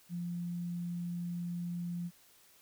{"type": "tone", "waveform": "sine", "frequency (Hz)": 173.9, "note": "F3", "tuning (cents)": -7, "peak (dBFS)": -35, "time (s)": [0.09, 2.11], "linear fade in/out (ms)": 50, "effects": ["white hiss -63 dBFS RMS until 2.61 s"]}